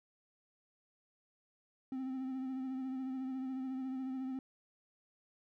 triangle tone with vibrato, 261.6 Hz, C4, in tune, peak -35 dBFS, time 1.92-4.39 s, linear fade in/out 2 ms, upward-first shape triangle, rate 14 Hz, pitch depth 37 cents each way, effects none

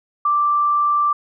sine tone, 1174.7 Hz, D6, in tune, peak -14 dBFS, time 0.25-1.13 s, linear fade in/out 5 ms, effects none

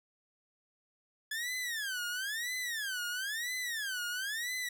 sawtooth tone with vibrato, 1700 Hz, G#6, 40 cents sharp, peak -31 dBFS, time 1.31-4.69 s, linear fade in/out 5 ms, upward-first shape sine, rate 1 Hz, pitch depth 300 cents each way, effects none

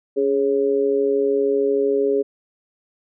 sine tone with amplitude modulation, 415.3 Hz, G#4, in tune, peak -12 dBFS, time 0.16-2.23 s, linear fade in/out 20 ms, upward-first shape sine, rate 133 Hz, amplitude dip 85%, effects none

